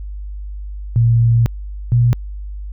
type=tone pair in turn; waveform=sine; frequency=116.54 / 120.23 Hz; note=A#2 / B2; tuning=0 / -46 cents; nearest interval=minor second; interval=54 cents; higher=second; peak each=-9 dBFS; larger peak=neither; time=0.96-1.46 / 1.92-2.13 s; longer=first; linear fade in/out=0 ms; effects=added 50 Hz sine -25 dBFS peak until 2.72 s